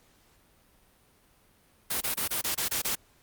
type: noise bursts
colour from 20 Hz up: white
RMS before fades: -29 dBFS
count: 8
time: 1.9-2.955 s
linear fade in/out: 10 ms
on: 110 ms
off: 25 ms
effects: pink hiss -63 dBFS RMS until 3.22 s + Opus 48 kbps